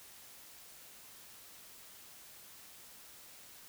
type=silence; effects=white hiss -55 dBFS RMS until 3.68 s